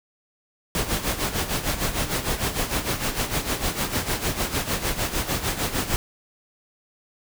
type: noise with tremolo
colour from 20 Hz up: pink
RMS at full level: -23 dBFS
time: 0.75-5.96 s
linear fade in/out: 0 ms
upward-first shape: sine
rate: 6.6 Hz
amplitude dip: 70%
effects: none